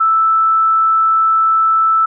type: tone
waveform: sine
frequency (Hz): 1318.5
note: E6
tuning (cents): 0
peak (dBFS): -9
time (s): 0-2.06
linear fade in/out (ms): 10
effects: none